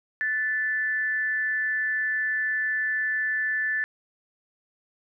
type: tone with amplitude modulation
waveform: sine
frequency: 1754 Hz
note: A6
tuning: 6 cents flat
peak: -21 dBFS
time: 0.21-3.84 s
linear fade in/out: 0 ms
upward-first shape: sine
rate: 256 Hz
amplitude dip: 50%
effects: none